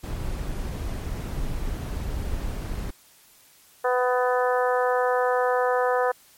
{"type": "noise", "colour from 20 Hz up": "brown", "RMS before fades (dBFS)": -29, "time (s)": [0.03, 2.91], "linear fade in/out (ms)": 10}
{"type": "harmonic tone", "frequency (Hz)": 250, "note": "B3", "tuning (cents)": 21, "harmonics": [2, 3, 4, 5, 6, 7], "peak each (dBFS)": [-22, -26, -28, -30, -32, -33], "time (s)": [3.84, 6.12], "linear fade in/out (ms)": 10}
{"effects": ["white hiss -55 dBFS RMS until 6.37 s", "MP3 64 kbps"]}